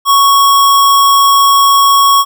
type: tone with sample-and-hold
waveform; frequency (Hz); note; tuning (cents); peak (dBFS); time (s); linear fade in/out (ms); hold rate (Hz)
sine; 1112; C#6; +5; -4; 0.05-2.25; 50; 4410
effects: none